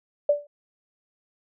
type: tone with exponential decay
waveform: sine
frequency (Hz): 583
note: D5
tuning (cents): -13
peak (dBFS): -13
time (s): 0.29-0.47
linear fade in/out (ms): 5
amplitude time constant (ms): 39
effects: none